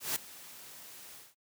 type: noise with ADSR envelope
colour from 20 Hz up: white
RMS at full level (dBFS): -31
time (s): 0-1.35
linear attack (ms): 160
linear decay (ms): 4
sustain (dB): -19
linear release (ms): 190
effects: noise-tail reverb RT60 0.1 s tail -24 dB re dry + high-pass 100 Hz 12 dB/octave